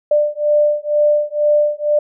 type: beating tone pair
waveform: sine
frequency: 593 / 595.1 Hz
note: D5 / D5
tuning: +17 / +23 cents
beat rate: 2.1 Hz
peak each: -15 dBFS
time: 0.11-1.99 s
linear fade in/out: 5 ms
effects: none